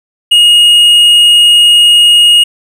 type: tone with tanh clipping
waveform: sine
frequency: 2870 Hz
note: F7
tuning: 47 cents sharp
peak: -3 dBFS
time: 0.31-2.44 s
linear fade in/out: 10 ms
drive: 6 dB
effects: none